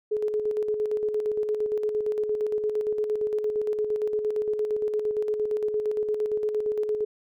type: tone with tremolo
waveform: sine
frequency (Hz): 424.7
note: G#4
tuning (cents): +39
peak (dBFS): -22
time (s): 0.11-7.05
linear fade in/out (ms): 10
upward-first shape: square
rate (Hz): 8.7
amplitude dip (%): 45
effects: none